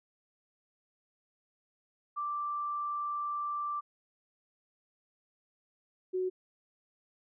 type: tone pair in turn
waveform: sine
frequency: 1174.7 / 370 Hz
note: D6 / F#4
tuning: 0 / 0 cents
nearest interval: octave + minor sixth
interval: 2000 cents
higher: first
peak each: -32 / -29 dBFS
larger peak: second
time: 2.16-3.81 / 6.13-6.3 s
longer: first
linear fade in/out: 20 ms
effects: none